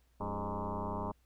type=tone with frequency modulation; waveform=sine; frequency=415.3 Hz; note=G#4; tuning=in tune; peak=-34 dBFS; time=0.2-1.12 s; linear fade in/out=10 ms; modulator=100 Hz; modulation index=6.6; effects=added 60 Hz sine -67 dBFS peak until 1.25 s + pink hiss -75 dBFS RMS until 1.25 s